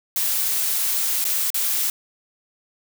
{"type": "noise with dropouts", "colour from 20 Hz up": "blue", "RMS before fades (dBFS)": -22, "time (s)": [0.16, 1.9], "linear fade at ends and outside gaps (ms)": 1, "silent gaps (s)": [[1.242, 1.251], [1.503, 1.544]], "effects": []}